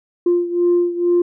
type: beating tone pair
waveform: sine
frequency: 349.2 / 351.4 Hz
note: F4 / F4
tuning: 0 / +11 cents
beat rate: 2.2 Hz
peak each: -14 / -18 dBFS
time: 0.26-1.22 s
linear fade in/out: 5 ms
effects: tanh soft clip ceiling -8 dBFS

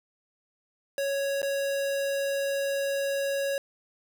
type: tone with dropouts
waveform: square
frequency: 554.4 Hz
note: C#5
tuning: in tune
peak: -27 dBFS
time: 0.98-3.58 s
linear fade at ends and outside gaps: 1 ms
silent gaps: 1.418-1.429 s
effects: none

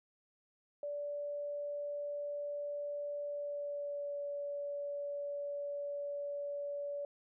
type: tone with pitch glide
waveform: sine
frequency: 580 to 573.3 Hz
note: D5 to D5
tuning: -22 to -42 cents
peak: -37 dBFS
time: 0.83-7.05 s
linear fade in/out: 2 ms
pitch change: -20 cents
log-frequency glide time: 3.24-4.19 s
effects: none

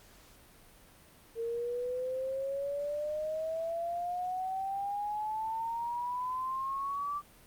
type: exponential sweep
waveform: sine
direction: up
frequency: 455.3 to 1174.7 Hz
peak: -32 dBFS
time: 1.35-7.22 s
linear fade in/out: 50 ms
effects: pink hiss -58 dBFS RMS until 7.46 s + Opus 48 kbps

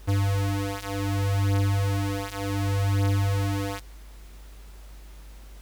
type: beating tone pair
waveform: square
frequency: 98.8 / 99.47 Hz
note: G2 / G2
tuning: +14 / +26 cents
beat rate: 0.67 Hz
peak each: -27 / -26 dBFS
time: 0.07-3.81 s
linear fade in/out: 20 ms
effects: added 50 Hz sine -42 dBFS peak until 5.61 s + pink hiss -54 dBFS RMS until 5.61 s

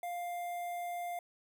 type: tone with notch filter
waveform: square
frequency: 701 Hz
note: F5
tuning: 6 cents sharp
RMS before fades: -39 dBFS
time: 0.03-1.19 s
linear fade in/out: 2 ms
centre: 4600 Hz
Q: 0.55
effects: none

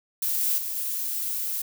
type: noise with level steps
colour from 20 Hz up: violet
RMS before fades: -26 / -24 / -31 / -29 dBFS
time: 0.22-1.62 s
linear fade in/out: 5 ms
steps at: 0.41 / 0.58 / 0.76 s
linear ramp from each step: 2 ms
effects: none

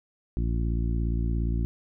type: harmonic tone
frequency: 57.2 Hz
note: A#1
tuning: 32 cents flat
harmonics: 1 / 2 / 3 / 4 / 5 / 6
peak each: -25 / -31 / -35 / -37 / -39 / -41 dBFS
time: 0.37-1.65 s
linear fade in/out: 0 ms
effects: none

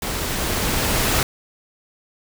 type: noise with level ramp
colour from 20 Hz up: pink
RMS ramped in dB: -26 to -18 dBFS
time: 0.02-1.23 s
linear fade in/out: 2 ms
effects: none

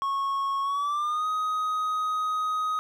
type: tone with pitch glide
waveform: triangle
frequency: 1099 to 1255.1 Hz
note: C#6 to D#6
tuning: -15 to +15 cents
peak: -23 dBFS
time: 0.02-2.79 s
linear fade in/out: 0 ms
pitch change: +230 cents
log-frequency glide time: 0.62-1.27 s
effects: none

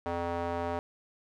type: tone with band-pass filter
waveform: square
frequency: 85.8 Hz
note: F2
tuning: 30 cents flat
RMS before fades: -33 dBFS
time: 0.06-0.79 s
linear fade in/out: 0 ms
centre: 730 Hz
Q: 1.5
effects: none

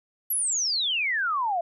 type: exponential sweep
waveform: sine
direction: down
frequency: 11970 to 659.3 Hz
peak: -23 dBFS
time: 0.3-1.61 s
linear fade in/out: 5 ms
effects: none

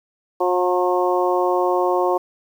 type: harmonic tone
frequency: 180 Hz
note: F#3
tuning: 47 cents flat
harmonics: 2 / 3 / 4 / 5 / 6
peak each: -20 / -22 / -23 / -24 / -25 dBFS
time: 0.4-2.18 s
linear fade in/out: 10 ms
effects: 8-bit

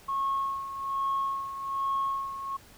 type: tone with tremolo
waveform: sine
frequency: 1092 Hz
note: C#6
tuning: 26 cents flat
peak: -24 dBFS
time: 0.08-2.57 s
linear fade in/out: 10 ms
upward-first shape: sine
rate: 1.2 Hz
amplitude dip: 70%
effects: tanh soft clip ceiling -22 dBFS + pink hiss -54 dBFS RMS until 2.77 s

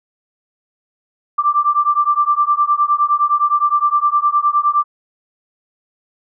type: beating tone pair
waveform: sine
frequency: 1173 / 1182.7 Hz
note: D6 / D6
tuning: -2 / +12 cents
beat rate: 9.7 Hz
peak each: -15 dBFS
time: 1.38-4.84 s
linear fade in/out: 10 ms
effects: none

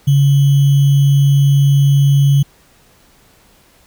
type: tone with sample-and-hold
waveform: sine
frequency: 140 Hz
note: C#3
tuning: 18 cents sharp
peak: -7 dBFS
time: 0.07-2.43 s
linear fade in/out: 10 ms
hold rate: 3150 Hz
effects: pink hiss -50 dBFS RMS until 3.86 s

